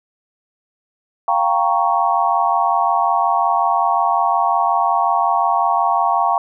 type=chord; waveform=sine; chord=G half-diminished seventh; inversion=third; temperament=equal; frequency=698.5 / 784 / 932.3 / 1108.7 Hz; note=F5 / G5 / Bb5 / Db6; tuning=0 / 0 / 0 / 0 cents; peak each=-19 dBFS; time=1.28-6.38 s; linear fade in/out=2 ms; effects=none